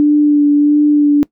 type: tone with vibrato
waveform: sine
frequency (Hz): 293.7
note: D4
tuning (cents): 0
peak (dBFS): -6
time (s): 0-1.23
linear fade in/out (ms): 0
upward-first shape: sine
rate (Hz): 1.5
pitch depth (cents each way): 17
effects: noise-tail reverb RT60 0.1 s tail -21 dB re dry